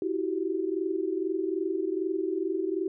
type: tone cluster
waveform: sine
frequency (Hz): 325.7 / 367.2 / 389.7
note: E4 / F#4 / G4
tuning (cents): -21 / -13 / -10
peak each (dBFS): -31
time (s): 0.02-2.88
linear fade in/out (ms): 2
effects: none